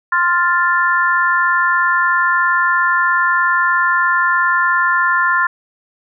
sine chord, F major, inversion second, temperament equal, 1046.5 / 1396.9 / 1760 Hz, C6 / F6 / A6, 0 / 0 / 0 cents, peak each -16 dBFS, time 0.12-5.47 s, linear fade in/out 5 ms, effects none

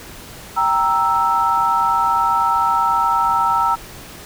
sine chord, E diminished, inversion first, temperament equal, 784 / 932.3 / 1318.5 Hz, G5 / Bb5 / E6, 0 / 0 / 0 cents, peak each -22 / -17 / -17 dBFS, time 0.56-3.76 s, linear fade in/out 20 ms, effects pink hiss -37 dBFS RMS until 4.25 s

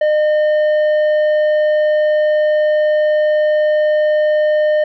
sine tone with tanh clipping, 608 Hz, D#5, 40 cents flat, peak -12 dBFS, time 0.01-4.84 s, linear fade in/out 5 ms, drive 7 dB, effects none

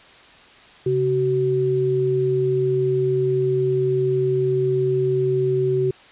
sine tone pair together, 135.5 / 377 Hz, C#3 / F#4, -39 / +32 cents, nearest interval octave + tritone, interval 1771 cents, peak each -23 / -18 dBFS, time 0.86-5.91 s, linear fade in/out 5 ms, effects white hiss -47 dBFS RMS until 6.11 s + resampled to 8000 Hz

